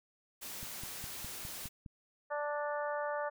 white noise, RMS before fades -44 dBFS, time 0.41-1.69 s, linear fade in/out 20 ms
click train, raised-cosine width 5 ms, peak -34 dBFS, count 7, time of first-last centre 0.63-1.862 s, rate 4.87 Hz
harmonic tone, 293.7 Hz, D4, in tune, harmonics 2 / 3 / 4 / 5 / 6, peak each -36 / -40 / -42 / -44 / -46 dBFS, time 2.3-3.3 s, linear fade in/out 20 ms
effects none

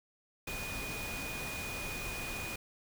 sine tone in noise, 2466 Hz, D#7, 16 cents flat, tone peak -41 dBFS, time 0.47-2.56 s, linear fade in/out 5 ms, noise pink, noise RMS -41 dBFS, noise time 0.47-2.56 s, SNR -3 dB, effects none

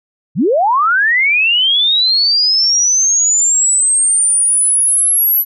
sine linear sweep, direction up, 116.54 to 11870 Hz, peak -9 dBFS, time 0.35-5.45 s, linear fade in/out 50 ms, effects none

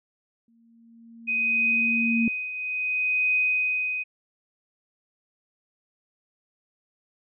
sine tone with exponential growth, 230.4 Hz, A#3, 20 cents flat, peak -19 dBFS, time 0.48-2.28 s, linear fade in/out 2 ms, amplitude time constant 390 ms
sine tone with tremolo, 2504 Hz, D#7, 10 cents sharp, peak -19 dBFS, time 1.27-4.04 s, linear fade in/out 20 ms, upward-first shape triangle, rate 0.6 Hz, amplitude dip 75%
effects none

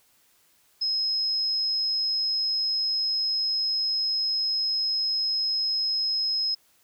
sine tone, 5130 Hz, E8, 48 cents flat, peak -23 dBFS, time 0.81-6.55 s, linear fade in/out 10 ms, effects white hiss -63 dBFS RMS until 6.83 s

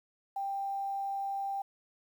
sine tone with quantisation, 789 Hz, G5, 11 cents sharp, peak -32 dBFS, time 0.36-1.62 s, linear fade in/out 5 ms, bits 10, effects none

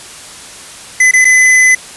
square tone with dropouts, 2019 Hz, B6, 38 cents sharp, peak -5 dBFS, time 1-1.75 s, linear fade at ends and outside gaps 5 ms, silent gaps 1.112-1.135 / 1.246-1.251 s, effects white hiss -31 dBFS RMS until 1.96 s + resampled to 24000 Hz

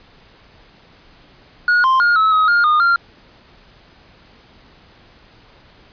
triangle tone with pitch steps, 1447 / 1047 / 1422 / 1296 / 1268 / 1413 / 1223 / 1387 Hz, F#6 / C6 / F6 / E6 / D#6 / F6 / D#6 / F6, -39 / +1 / +31 / -30 / +32 / +20 / -30 / -12 cents, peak -9 dBFS, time 1.68-2.96 s, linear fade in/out 2 ms, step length 160 ms, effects pink hiss -48 dBFS RMS until 5.92 s + resampled to 11025 Hz

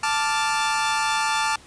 sawtooth chord, D minor, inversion second, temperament equal, 880 / 1174.7 / 1396.9 Hz, A5 / D6 / F6, 0 / 0 / 0 cents, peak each -19 / -23 / -24 dBFS, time 0.03-1.56 s, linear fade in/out 5 ms, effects pink hiss -48 dBFS RMS until 1.66 s + resampled to 22050 Hz

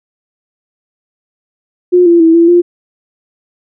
sine tone with pitch steps, 358.1 / 341.4 / 326.7 / 336.7 / 349.3 Hz, F4 / F4 / E4 / E4 / F4, +43 / -39 / -15 / +37 / 0 cents, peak -3 dBFS, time 1.92-2.62 s, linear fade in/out 20 ms, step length 140 ms, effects none

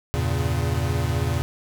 square chord, E diminished seventh, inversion none, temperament equal, 82.41 / 98 / 116.54 / 138.59 Hz, E2 / G2 / Bb2 / Db3, 0 / 0 / 0 / 0 cents, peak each -26 / -31 / -27 / -28 dBFS, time 0.14-1.42 s, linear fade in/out 0 ms, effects none

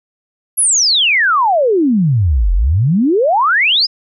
sine exponential two-way sweep, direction down then up, 11560 to 41.02 to 5260 Hz, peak -9 dBFS, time 0.57-3.87 s, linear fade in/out 20 ms, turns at 2.53 s, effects none

